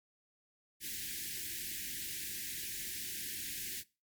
white band-stop noise, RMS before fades -41 dBFS, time 0.8-3.84 s, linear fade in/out 50 ms, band 390 to 1600 Hz, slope 96 dB/octave, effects noise-tail reverb RT60 0.3 s tail -21 dB re dry + MP3 96 kbps

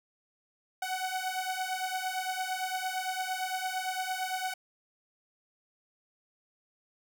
sawtooth beating tone pair, 743 / 751.8 Hz, F#5 / F#5, +7 / +27 cents, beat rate 8.8 Hz, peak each -31 dBFS, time 0.82-4.54 s, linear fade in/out 5 ms, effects none

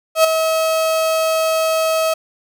35% pulse tone with ADSR envelope, 642 Hz, E5, 46 cents flat, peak -5 dBFS, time 0.15-2.14 s, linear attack 93 ms, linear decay 8 ms, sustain -8 dB, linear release 7 ms, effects none

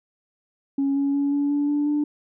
sine tone with pitch steps, 276.4 / 279.5 / 282.5 / 285.7 / 288.8 / 292 / 295.2 Hz, C#4 / C#4 / C#4 / D4 / D4 / D4 / D4, -5 / +14 / +33 / -48 / -29 / -10 / +9 cents, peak -18 dBFS, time 0.78-2.04 s, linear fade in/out 5 ms, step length 180 ms, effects tanh soft clip ceiling -16 dBFS

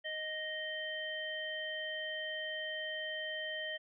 harmonic tone, 622 Hz, D#5, 1 cent flat, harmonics 1 / 3 / 5, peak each -43 / -40 / -42 dBFS, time 0.04-3.78 s, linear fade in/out 20 ms, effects none

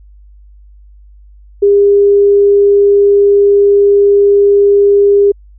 sine tone, 403.6 Hz, G#4, 49 cents flat, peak -4 dBFS, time 1.62-5.32 s, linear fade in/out 10 ms, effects added 50 Hz sine -36 dBFS peak until 5.58 s

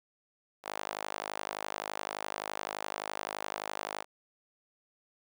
sawtooth tone with high-pass filter, 51.7 Hz, G#1, 7 cents flat, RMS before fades -39 dBFS, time 0.63-4.05 s, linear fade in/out 50 ms, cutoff 720 Hz, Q 1.5, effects none

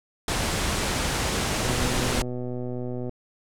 pink low-pass noise, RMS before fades -26 dBFS, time 0.28-2.22 s, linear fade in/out 2 ms, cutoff 10000 Hz, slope 24 dB/octave
click train, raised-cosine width 2 ms, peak -20 dBFS, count 180, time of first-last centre 1.65-3.094 s, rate 124 Hz
effects none

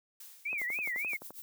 blue noise with exponential decay, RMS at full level -47 dBFS, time 0.2-0.99 s, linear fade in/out 5 ms, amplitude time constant 170 ms
sine tone with vibrato, 2217 Hz, C#7, in tune, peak -32 dBFS, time 0.45-1.17 s, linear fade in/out 10 ms, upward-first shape triangle, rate 3.6 Hz, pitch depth 280 cents each way
click train, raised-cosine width 1 ms, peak -31 dBFS, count 10, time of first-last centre 0.53-1.306 s, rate 11.6 Hz
violet noise with tremolo, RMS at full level -44 dBFS, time 0.58-1.42 s, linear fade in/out 0 ms, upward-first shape triangle, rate 7.7 Hz, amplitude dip 95%
effects high-pass 200 Hz 12 dB/octave

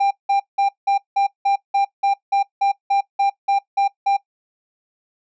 triangle tone bursts, 795 Hz, G5, 24 cents sharp, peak -12 dBFS, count 15, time 0-4.17 s, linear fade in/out 10 ms, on 110 ms, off 180 ms, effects noise-tail reverb RT60 0.1 s tail -19 dB re dry + resampled to 16000 Hz

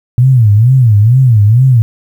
sine tone with vibrato, 116.54 Hz, A#2, in tune, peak -3 dBFS, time 0.18-1.82 s, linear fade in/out 0 ms, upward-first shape sine, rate 2.2 Hz, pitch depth 230 cents each way, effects 7-bit

